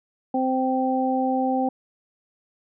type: harmonic tone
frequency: 260 Hz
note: C4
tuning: 11 cents flat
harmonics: 1 / 2 / 3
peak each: -23 / -27 / -24 dBFS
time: 0.34-1.69 s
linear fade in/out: 5 ms
effects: none